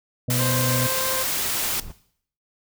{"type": "harmonic tone", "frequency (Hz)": 123.8, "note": "B2", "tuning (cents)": 5, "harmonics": [1, 2, 4, 5], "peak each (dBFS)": [-23, -29, -35, -37], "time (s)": [0.28, 0.87], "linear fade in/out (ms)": 5}
{"type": "noise", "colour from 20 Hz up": "white", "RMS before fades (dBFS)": -25, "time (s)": [0.3, 1.8], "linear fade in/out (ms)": 2}
{"type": "tone", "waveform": "20% pulse", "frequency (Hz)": 523.3, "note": "C5", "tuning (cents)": 0, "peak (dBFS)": -22, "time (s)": [0.38, 1.24], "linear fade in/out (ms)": 20}
{"type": "noise with exponential growth", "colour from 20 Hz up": "brown", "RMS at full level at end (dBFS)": -34, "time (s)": [1.32, 1.92], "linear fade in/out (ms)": 5, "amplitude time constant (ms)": 130}
{"effects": ["noise-tail reverb RT60 0.6 s tail -17 dB re dry"]}